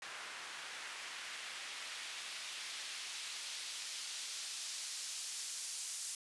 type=noise with band-pass filter sweep; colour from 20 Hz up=white; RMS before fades=-45 dBFS; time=0.02-6.15 s; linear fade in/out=2 ms; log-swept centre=1500 to 7000 Hz; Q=0.9; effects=resampled to 24000 Hz